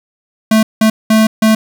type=tone bursts at uneven times; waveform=square; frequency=219.2 Hz; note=A3; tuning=6 cents flat; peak=-7 dBFS; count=4; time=0.51-0.63 / 0.81-0.9 / 1.1-1.27 / 1.42-1.55 s; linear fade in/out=5 ms; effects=none